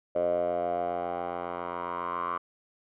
10% pulse tone with band-pass filter sweep, 87.31 Hz, F2, in tune, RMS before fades -31 dBFS, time 0.15-2.38 s, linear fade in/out 10 ms, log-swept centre 590 to 1100 Hz, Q 8.9, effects resampled to 8000 Hz

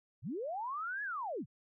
sine linear two-way sweep, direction up then down, 84.7 to 1717 to 84.7 Hz, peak -36 dBFS, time 0.22-1.46 s, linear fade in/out 50 ms, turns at 1.03 s, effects none

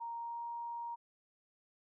sine tone with pitch glide, 932.3 to 939.3 Hz, A#5 to A#5, 0 to +13 cents, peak -39 dBFS, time 0-0.96 s, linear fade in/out 20 ms, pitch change +13 cents, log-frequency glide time 0.14-0.44 s, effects none

